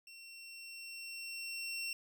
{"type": "tone with level ramp", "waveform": "25% pulse", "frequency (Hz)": 2720, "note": "F7", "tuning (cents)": -46, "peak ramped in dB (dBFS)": [-48, -33], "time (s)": [0.07, 1.93], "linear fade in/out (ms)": 2, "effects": []}